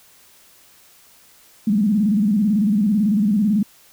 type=tone with vibrato; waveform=sine; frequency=207.7 Hz; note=G#3; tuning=in tune; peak=-14 dBFS; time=1.67-3.63 s; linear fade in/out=5 ms; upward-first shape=square; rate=18 Hz; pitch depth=110 cents each way; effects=white hiss -51 dBFS RMS until 3.92 s

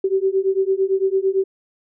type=beating tone pair; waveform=sine; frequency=380.4 / 389.3 Hz; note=F#4 / G4; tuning=+48 / -12 cents; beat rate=8.9 Hz; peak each=-19 dBFS; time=0.04-1.44 s; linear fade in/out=5 ms; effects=none

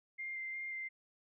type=tone with vibrato; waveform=sine; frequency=2100 Hz; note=C7; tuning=6 cents sharp; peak=-39 dBFS; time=0.18-0.89 s; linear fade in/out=20 ms; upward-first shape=square; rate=2.8 Hz; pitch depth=10 cents each way; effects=none

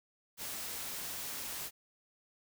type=noise; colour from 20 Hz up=white; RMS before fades=-41 dBFS; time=0.37-1.71 s; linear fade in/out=50 ms; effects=none

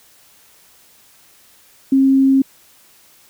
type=tone; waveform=sine; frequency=268.8 Hz; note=C4; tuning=47 cents sharp; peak=-9 dBFS; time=1.92-2.42 s; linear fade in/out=5 ms; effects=white hiss -50 dBFS RMS until 3.29 s

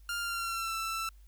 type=tone with pitch glide; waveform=sawtooth; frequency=1400 to 1331.4 Hz; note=F6 to E6; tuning=+4 to +17 cents; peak=-29 dBFS; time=0.09-1.09 s; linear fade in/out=2 ms; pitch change=-87 cents; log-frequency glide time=0.2-0.75 s; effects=added 50 Hz sine -52 dBFS peak until 1.27 s + white hiss -70 dBFS RMS until 1.27 s

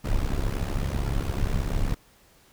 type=noise with amplitude modulation; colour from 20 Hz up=brown; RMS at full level=-22 dBFS; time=0.04-1.95 s; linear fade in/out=10 ms; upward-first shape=sine; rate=68.6 Hz; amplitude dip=80%; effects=pink hiss -58 dBFS RMS until 2.52 s

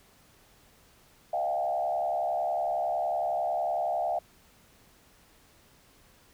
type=tone with frequency modulation; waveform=sine; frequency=700 Hz; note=F5; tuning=4 cents sharp; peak=-26 dBFS; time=1.33-4.19 s; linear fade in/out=5 ms; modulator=70.9 Hz; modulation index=1.2; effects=pink hiss -60 dBFS RMS until 6.33 s

